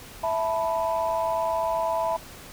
sine chord, E suspended fourth, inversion none, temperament equal, 659.3 / 880 / 987.8 Hz, E5 / A5 / B5, 0 / 0 / 0 cents, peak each -25 / -29 / -27 dBFS, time 0.23-2.17 s, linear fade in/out 10 ms, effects tanh soft clip ceiling -15 dBFS + pink hiss -44 dBFS RMS until 2.52 s

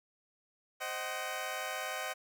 15% pulse chord, C diminished, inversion none, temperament equal with one note detuned, 523.3 / 622.3 / 756.4 Hz, C5 / Eb5 / Gb5, 0 / 0 / +38 cents, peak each -36 / -34 / -33 dBFS, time 0.8-2.14 s, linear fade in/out 20 ms, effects none

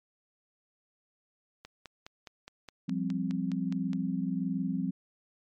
click train, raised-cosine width 0.2 ms, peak -27 dBFS, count 12, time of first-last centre 1.65-3.932 s, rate 4.82 Hz
sine chord, F suspended second, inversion none, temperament equal, 174.61 / 196 / 261.6 Hz, F3 / G3 / C4, 0 / 0 / 0 cents, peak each -33 dBFS, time 2.88-4.91 s, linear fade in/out 10 ms
effects MP3 96 kbps

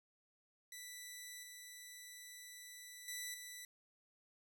10% pulse tone with level steps, 1975.5 Hz, B6, in tune, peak -40 / -43 / -34 / -40 dBFS, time 0.72-3.65 s, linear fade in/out 2 ms, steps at 1.43 / 3.08 / 3.34 s, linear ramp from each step 2 ms, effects none

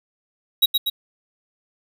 square tone with echo, 3825 Hz, A#7, 44 cents sharp, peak -12 dBFS, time 0.62-0.66 s, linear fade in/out 10 ms, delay 120 ms, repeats 2, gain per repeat -4 dB, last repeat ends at 0.9 s, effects none

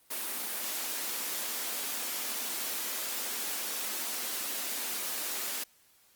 white high-pass noise, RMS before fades -35 dBFS, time 0.1-5.64 s, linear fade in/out 10 ms, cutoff 200 Hz, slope 96 dB/octave, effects white hiss -64 dBFS RMS until 6.15 s + Opus 32 kbps

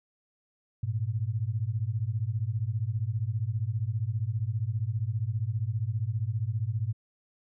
sine beating tone pair, 102.7 / 117.7 Hz, G#2 / A#2, -19 / +17 cents, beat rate 15 Hz, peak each -30 dBFS, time 0.83-6.93 s, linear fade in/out 5 ms, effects none

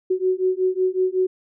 sine beating tone pair, 369.1 / 374.5 Hz, F#4 / F#4, -4 / +21 cents, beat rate 5.4 Hz, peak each -21 dBFS, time 0.1-1.27 s, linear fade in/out 10 ms, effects none

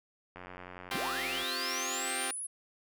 click train, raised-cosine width 0.5 ms, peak -30 dBFS, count 98, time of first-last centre 0.36-1.431 s, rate 90.6 Hz
5% pulse chord, C suspended fourth, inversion none, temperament equal, 261.6 / 349.2 / 392 Hz, C4 / F4 / G4, 0 / 0 / 0 cents, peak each -27 dBFS, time 0.91-2.31 s, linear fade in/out 2 ms
sine linear sweep, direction up, 83.9 to 10740 Hz, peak -36 dBFS, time 0.94-2.47 s, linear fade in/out 10 ms
effects none

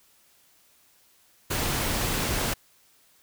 pink noise with amplitude modulation, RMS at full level -26 dBFS, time 1.5-2.54 s, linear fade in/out 10 ms, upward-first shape sine, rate 242 Hz, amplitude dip 25%, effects white hiss -61 dBFS RMS until 3.22 s

